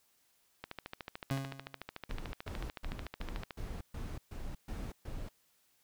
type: click train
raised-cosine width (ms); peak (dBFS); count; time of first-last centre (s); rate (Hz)
0.3; -25; 40; 0.64-3.508; 13.6
type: tone with exponential decay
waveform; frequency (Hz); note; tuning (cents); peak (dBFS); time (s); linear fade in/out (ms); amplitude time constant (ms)
30% pulse; 135.9; C#3; -34; -27; 1.31-1.82; 0; 110
type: noise bursts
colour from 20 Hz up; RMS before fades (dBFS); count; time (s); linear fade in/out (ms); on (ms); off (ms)
brown; -41; 9; 2.09-5.29; 5; 240; 130
effects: white hiss -72 dBFS RMS until 5.83 s